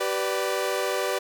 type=chord; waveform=sawtooth; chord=G major; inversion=none; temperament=equal with one note detuned; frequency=385 / 493.9 / 587.3 Hz; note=G4 / B4 / D5; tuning=-31 / 0 / 0 cents; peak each=-25 dBFS; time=0-1.19 s; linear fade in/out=10 ms; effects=none